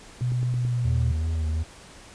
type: click train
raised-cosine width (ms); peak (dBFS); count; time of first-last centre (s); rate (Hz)
3; -25; 5; 0.21-0.651; 9.08
type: tone with pitch glide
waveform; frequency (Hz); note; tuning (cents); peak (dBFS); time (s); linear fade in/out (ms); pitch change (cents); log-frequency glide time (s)
sine; 123.47 to 119.4; B2 to A#2; 0 to +42; -22; 0.21-1.12; 10; -58; 0.5-1.01
type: tone with vibrato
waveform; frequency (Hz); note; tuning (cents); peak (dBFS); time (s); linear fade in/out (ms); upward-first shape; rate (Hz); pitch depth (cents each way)
triangle; 79.6; D#2; +40; -21; 0.84-1.64; 20; sine; 2.7; 38
effects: pink hiss -47 dBFS RMS until 2.14 s + resampled to 22050 Hz